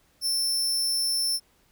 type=tone; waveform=sawtooth; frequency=5360 Hz; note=E8; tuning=28 cents sharp; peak=-21 dBFS; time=0.21-1.4 s; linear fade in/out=50 ms; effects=pink hiss -64 dBFS RMS until 1.71 s